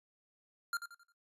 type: tone with echo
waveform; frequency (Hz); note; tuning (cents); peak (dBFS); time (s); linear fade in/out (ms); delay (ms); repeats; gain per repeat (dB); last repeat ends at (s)
square; 1394; F6; -4; -33; 0.73-0.77; 2; 88; 4; -9; 1.122
effects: noise-tail reverb RT60 0.1 s tail -17 dB re dry + resampled to 32000 Hz